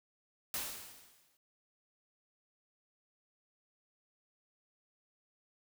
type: noise with exponential decay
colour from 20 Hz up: white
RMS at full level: -36 dBFS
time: 0.54-1.37 s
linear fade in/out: 1 ms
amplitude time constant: 180 ms
effects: none